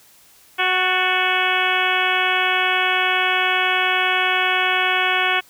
harmonic tone with a mistuned harmonic, 370 Hz, F#4, in tune, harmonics 1 / 2 / 3 / 4 / 5 / 6 / 7 / 8 / 9, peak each -29 / -24 / -25 / -23 / -26 / -23 / -24 / -27 / -28 dBFS, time 0.58-5.41 s, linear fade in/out 20 ms, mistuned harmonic 5, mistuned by -56 cents, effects white hiss -51 dBFS RMS until 5.49 s

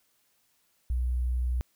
sine tone with sample-and-hold, 61.7 Hz, B1, 1 cent flat, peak -25 dBFS, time 0.9-1.61 s, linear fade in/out 0 ms, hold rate 11025 Hz, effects white hiss -70 dBFS RMS until 1.75 s

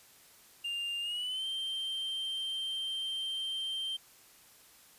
triangle tone with pitch glide, 2800 to 3143 Hz, F7 to G7, +4 to +4 cents, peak -32 dBFS, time 0.64-3.97 s, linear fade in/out 10 ms, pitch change +200 cents, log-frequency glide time 1.01-1.47 s, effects white hiss -59 dBFS RMS until 4.98 s + resampled to 32000 Hz

